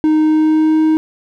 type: tone with pitch glide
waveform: triangle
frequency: 310 to 314.1 Hz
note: D#4 to D#4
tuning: -6 to +16 cents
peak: -7 dBFS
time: 0.04-0.97 s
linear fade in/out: 0 ms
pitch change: +22 cents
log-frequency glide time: 0.22-0.82 s
effects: none